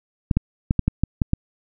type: clicks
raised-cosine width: 5 ms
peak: -5 dBFS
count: 8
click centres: 0.312 / 0.37 / 0.709 / 0.793 / 0.88 / 1.036 / 1.218 / 1.334 s
effects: none